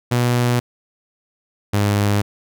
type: tone pair in turn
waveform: sawtooth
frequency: 121.7 / 102.34 Hz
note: B2 / G#2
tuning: -25 / -25 cents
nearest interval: minor third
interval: 300 cents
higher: first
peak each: -11 dBFS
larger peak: neither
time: 0.11-0.6 / 1.73-2.22 s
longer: neither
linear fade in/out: 10 ms
effects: none